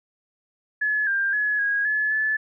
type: tone with pitch steps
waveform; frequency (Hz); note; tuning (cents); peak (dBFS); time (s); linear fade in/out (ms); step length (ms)
sine; 1707 / 1593 / 1696 / 1645 / 1715 / 1734; G#6 / G6 / G#6 / G#6 / A6 / A6; +47 / +27 / +36 / -17 / -45 / -26; -20; 0.81-2.37; 10; 260
effects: none